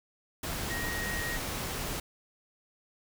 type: tone in noise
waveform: sine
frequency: 1881 Hz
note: A#6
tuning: 15 cents sharp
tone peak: -35 dBFS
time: 0.7-1.37 s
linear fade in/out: 5 ms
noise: pink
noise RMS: -35 dBFS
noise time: 0.43-2 s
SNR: -3 dB
effects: none